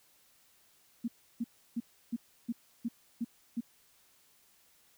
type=tone bursts; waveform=sine; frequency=234.2 Hz; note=A#3; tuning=8 cents sharp; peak=-30 dBFS; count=8; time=1.04-3.608 s; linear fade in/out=10 ms; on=41 ms; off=320 ms; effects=white hiss -66 dBFS RMS until 4.97 s